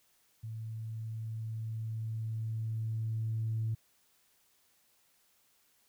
sine tone with level ramp, 111.4 Hz, A2, 22 cents sharp, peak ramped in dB -38 to -29 dBFS, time 0.43-3.75 s, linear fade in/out 10 ms, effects tanh soft clip ceiling -26 dBFS + white hiss -70 dBFS RMS until 5.88 s

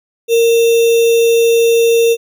sine tone with sample-and-hold, 462.9 Hz, A#4, 12 cents flat, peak -7 dBFS, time 0.28-2.17 s, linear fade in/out 50 ms, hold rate 3150 Hz, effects none

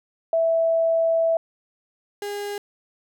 sine / 35% pulse tone pair in turn, 658 / 408.3 Hz, E5 / G#4, -3 / -29 cents, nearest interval minor sixth, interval 826 cents, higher first, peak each -17 / -26 dBFS, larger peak first, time 0.33-1.37 / 2.22-2.58 s, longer first, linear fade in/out 2 ms, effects none

